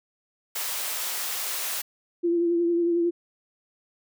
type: high-pass noise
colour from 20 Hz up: white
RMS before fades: -30 dBFS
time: 0.55-1.82 s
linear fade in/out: 10 ms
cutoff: 550 Hz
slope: 12 dB/octave
type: tone with vibrato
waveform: sine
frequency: 342.1 Hz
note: F4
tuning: 36 cents flat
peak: -20 dBFS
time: 2.23-3.11 s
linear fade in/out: 20 ms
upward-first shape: triangle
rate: 11 Hz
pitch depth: 35 cents each way
effects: none